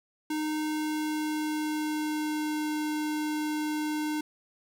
square tone with pitch glide, 307.5 to 304.1 Hz, D#4 to D#4, -20 to -40 cents, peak -29 dBFS, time 0.3-4.21 s, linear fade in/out 5 ms, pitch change -20 cents, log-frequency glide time 0.57-2.81 s, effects 10-bit

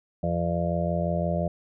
harmonic tone, 85.8 Hz, F2, 30 cents flat, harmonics 1 / 2 / 4 / 5 / 6 / 7 / 8, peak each -31 / -27 / -38 / -39 / -36 / -29 / -33 dBFS, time 0.23-1.48 s, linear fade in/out 5 ms, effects none

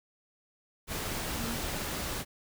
sine tone in noise, 231.2 Hz, A#3, 14 cents flat, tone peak -37 dBFS, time 1.37-1.6 s, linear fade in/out 50 ms, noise pink, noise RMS -35 dBFS, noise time 0.87-2.25 s, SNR -5 dB, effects none

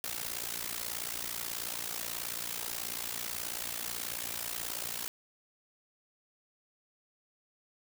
white noise with amplitude modulation, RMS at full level -34 dBFS, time 0.04-5.08 s, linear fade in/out 0 ms, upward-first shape sine, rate 58.4 Hz, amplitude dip 85%, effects none

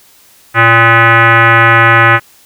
sine tone with frequency modulation, 116.1 Hz, A#2, 7 cents flat, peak -3 dBFS, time 0.54-2.2 s, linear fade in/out 50 ms, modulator 460 Hz, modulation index 4.4, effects white hiss -44 dBFS RMS until 2.45 s

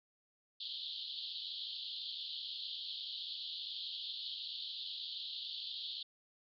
pink band-pass noise, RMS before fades -44 dBFS, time 0.6-6.03 s, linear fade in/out 5 ms, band 3100 to 4500 Hz, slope 96 dB/octave, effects none

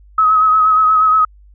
sine tone with vibrato, 1275 Hz, D#6, 42 cents sharp, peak -8 dBFS, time 0.18-1.25 s, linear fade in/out 5 ms, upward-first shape triangle, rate 8.4 Hz, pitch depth 37 cents each way, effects added 50 Hz sine -41 dBFS peak until 1.54 s

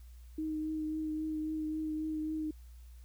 sine tone with vibrato, 311.1 Hz, D#4, in tune, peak -33 dBFS, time 0.38-2.51 s, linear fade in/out 5 ms, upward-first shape triangle, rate 3.7 Hz, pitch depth 19 cents each way, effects added 60 Hz sine -49 dBFS peak until 3.04 s + white hiss -68 dBFS RMS until 3.04 s

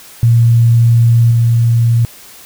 sine tone with level steps, 116.8 Hz, A#2, 4 cents sharp, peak -5 / -7 dBFS, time 0.23-2.05 s, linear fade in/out 0 ms, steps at 1.31 s, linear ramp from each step 2 ms, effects white hiss -37 dBFS RMS until 2.45 s

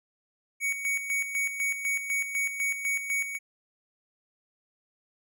square tone with tremolo, 2240 Hz, C#7, 18 cents sharp, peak -26 dBFS, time 0.6-3.39 s, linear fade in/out 50 ms, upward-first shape square, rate 4 Hz, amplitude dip 60%, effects none

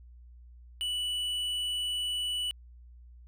sine tone with tanh clipping, 2960 Hz, F#7, in tune, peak -31 dBFS, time 0.81-2.51 s, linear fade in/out 0 ms, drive 8 dB, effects added 60 Hz sine -49 dBFS peak until 3.27 s

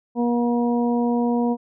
harmonic tone, 239 Hz, A#3, 43 cents sharp, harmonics 1 / 2 / 3 / 4, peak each -19 / -25 / -29 / -31 dBFS, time 0.15-1.57 s, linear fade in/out 50 ms, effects none

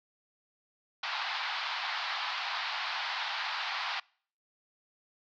pink band-pass noise, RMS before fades -35 dBFS, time 1.03-4 s, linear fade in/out 5 ms, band 770 to 4700 Hz, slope 48 dB/octave, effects noise-tail reverb RT60 0.5 s tail -26 dB re dry

